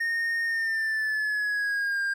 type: tone with pitch glide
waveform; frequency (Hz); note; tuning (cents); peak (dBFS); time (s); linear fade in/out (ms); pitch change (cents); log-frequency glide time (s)
triangle; 1842 to 1603.6; A#6 to G6; -21 to +39; -23; 0-2.14; 10; -240; 0.45-2.01
effects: none